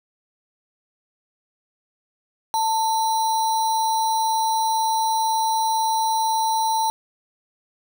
sine tone with sample-and-hold, 889 Hz, A5, 18 cents sharp, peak -18 dBFS, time 2.54-6.9 s, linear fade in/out 0 ms, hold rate 4900 Hz, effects none

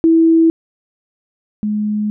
sine tone pair in turn, 327.2 / 210.6 Hz, E4 / G#3, -13 / +24 cents, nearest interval minor sixth, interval 763 cents, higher first, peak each -7 / -15 dBFS, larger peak first, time 0.04-0.5 / 1.63-2.1 s, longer second, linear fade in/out 0 ms, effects none

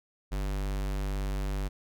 square tone, 49 Hz, G1, in tune, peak -30 dBFS, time 0.31-1.69 s, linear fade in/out 20 ms, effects none

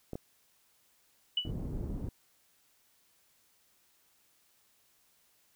clicks, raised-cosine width 2 ms, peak -25 dBFS, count 2, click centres 0.133 / 0.155 s
sine tone with exponential decay, 2960 Hz, F#7, in tune, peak -24 dBFS, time 1.37-1.51 s, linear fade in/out 5 ms, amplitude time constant 30 ms
pink low-pass noise, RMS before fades -37 dBFS, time 1.45-2.09 s, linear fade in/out 2 ms, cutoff 270 Hz, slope 12 dB/octave
effects white hiss -69 dBFS RMS until 5.55 s

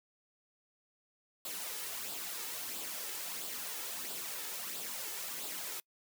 white noise with flanger, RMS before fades -41 dBFS, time 1.45-5.8 s, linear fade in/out 2 ms, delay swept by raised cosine 0.24 to 2.34 ms, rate 1.5 Hz, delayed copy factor +0.5, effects noise-tail reverb RT60 0.1 s tail -26 dB re dry + high-pass 200 Hz 12 dB/octave

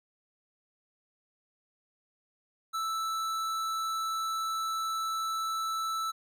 sine tone with tanh clipping, 1318.5 Hz, E6, in tune, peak -32 dBFS, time 2.73-6.12 s, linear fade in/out 20 ms, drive 18 dB, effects none

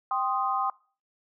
sine chord, C minor, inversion second, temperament equal, 784 / 1046.5 / 1244.5 Hz, G5 / C6 / Eb6, 0 / 0 / 0 cents, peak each -29 dBFS, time 0.11-0.7 s, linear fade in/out 2 ms, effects noise-tail reverb RT60 0.4 s tail -23 dB re dry

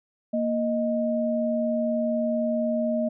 sine tone pair together, 233.5 / 622.3 Hz, A#3 / D#5, +3 / 0 cents, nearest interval octave + perfect fourth, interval 1697 cents, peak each -25 dBFS, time 0.33-3.09 s, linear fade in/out 10 ms, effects none

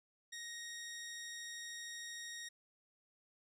15% pulse tone, 1873 Hz, A#6, 8 cents sharp, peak -39 dBFS, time 0.32-2.49 s, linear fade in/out 10 ms, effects resampled to 32000 Hz

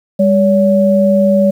sine tone pair together, 200.7 / 567.7 Hz, G3 / C#5, +41 / +41 cents, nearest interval octave + tritone, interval 1800 cents, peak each -10 dBFS, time 0.19-1.51 s, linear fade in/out 10 ms, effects 7-bit

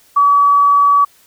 sine tone, 1141 Hz, C#6, 50 cents sharp, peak -7 dBFS, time 0.16-1.05 s, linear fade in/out 10 ms, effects white hiss -50 dBFS RMS until 1.26 s

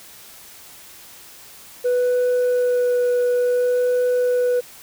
sine tone with vibrato, 493.1 Hz, B4, 3 cents flat, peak -13 dBFS, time 1.84-4.61 s, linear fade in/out 20 ms, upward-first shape sine, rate 0.57 Hz, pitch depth 9 cents each way, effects tanh soft clip ceiling -15 dBFS + white hiss -43 dBFS RMS until 4.82 s

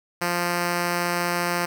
5% pulse tone, 174.61 Hz, F3, in tune, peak -11 dBFS, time 0.21-1.66 s, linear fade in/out 10 ms, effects none

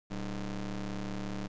30% pulse ring-modulated tone, 105.3 Hz, G#2, 24 cents sharp, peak -29 dBFS, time 0.1-1.48 s, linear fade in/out 20 ms, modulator 88.9 Hz, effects resampled to 16000 Hz + 11-bit

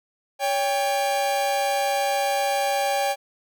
45% pulse tone pair together, 563 / 796.2 Hz, C#5 / G5, +27 / +27 cents, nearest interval tritone, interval 600 cents, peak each -25 / -23 dBFS, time 0.39-3.16 s, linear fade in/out 50 ms, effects none

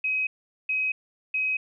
sine tone bursts, 2534 Hz, D#7, 31 cents sharp, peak -23 dBFS, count 3, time 0.04-1.57 s, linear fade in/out 5 ms, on 230 ms, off 420 ms, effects none

